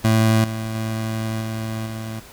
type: tone with level steps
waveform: 25% pulse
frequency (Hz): 111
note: A2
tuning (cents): +16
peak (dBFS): -10 / -21 / -19 / -21 / -24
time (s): 0.04-2.2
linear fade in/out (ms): 10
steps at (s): 0.44 / 0.75 / 1.41 / 1.86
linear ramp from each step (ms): 2
effects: pink hiss -43 dBFS RMS until 2.32 s